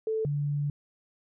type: tone pair in turn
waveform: sine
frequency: 440 / 144.94 Hz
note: A4 / D3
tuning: 0 / -22 cents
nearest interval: octave + perfect fifth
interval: 1922 cents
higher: first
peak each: -26 dBFS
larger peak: neither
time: 0.07-0.25 / 0.25-0.7 s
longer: second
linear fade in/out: 2 ms
effects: none